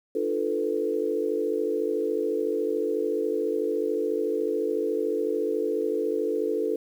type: chord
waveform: sine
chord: B half-diminished seventh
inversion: first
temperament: equal with one note detuned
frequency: 298.8 / 349.2 / 440 / 493.9 Hz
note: D4 / F4 / A4 / B4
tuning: +30 / 0 / 0 / 0 cents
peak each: -32 / -31 / -26 / -31 dBFS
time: 0.15-6.76 s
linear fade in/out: 5 ms
effects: 9-bit